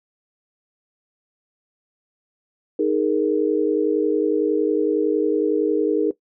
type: chord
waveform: sine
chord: D# suspended fourth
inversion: none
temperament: equal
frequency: 311.1 / 415.3 / 466.2 Hz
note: D#4 / G#4 / A#4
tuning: 0 / 0 / 0 cents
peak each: -21 dBFS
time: 2.79-6.11 s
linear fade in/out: 5 ms
effects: noise-tail reverb RT60 0.1 s tail -17 dB re dry